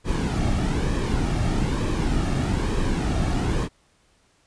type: noise with flanger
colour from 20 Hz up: brown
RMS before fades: -23 dBFS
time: 0.04-3.69 s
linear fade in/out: 50 ms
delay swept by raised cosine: 1.4 to 2.04 ms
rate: 1.1 Hz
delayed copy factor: -0.5
effects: pink hiss -62 dBFS RMS until 4.46 s + resampled to 22050 Hz